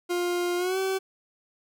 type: tone with pitch glide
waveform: 40% pulse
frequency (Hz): 352.5 to 382.2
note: F4 to G4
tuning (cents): +16 to -44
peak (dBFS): -24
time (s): 0.09-0.99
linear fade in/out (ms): 20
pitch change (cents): +140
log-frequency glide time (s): 0.57-0.78
effects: none